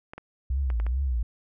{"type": "clicks", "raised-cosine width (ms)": 0.5, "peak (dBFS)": -24, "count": 5, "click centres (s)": [0.135, 0.18, 0.702, 0.8, 0.866]}
{"type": "tone with vibrato", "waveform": "sine", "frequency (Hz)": 61.8, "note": "B1", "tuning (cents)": 2, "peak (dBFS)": -23, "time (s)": [0.5, 1.23], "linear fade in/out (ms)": 5, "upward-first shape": "triangle", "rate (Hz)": 2.4, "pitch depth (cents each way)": 230}
{"effects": []}